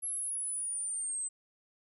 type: linear sweep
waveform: sine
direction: down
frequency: 11175 to 8100 Hz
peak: -33 dBFS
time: 0.02-1.29 s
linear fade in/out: 20 ms
effects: none